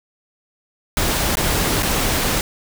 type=noise with dropouts; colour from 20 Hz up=pink; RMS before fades=-19 dBFS; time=0.97-2.41 s; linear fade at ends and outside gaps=1 ms; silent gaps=1.355-1.37 / 1.825-1.83 s; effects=none